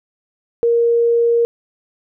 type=tone; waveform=sine; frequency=468.5 Hz; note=A#4; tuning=9 cents sharp; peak=-11 dBFS; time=0.63-1.45 s; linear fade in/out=0 ms; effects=none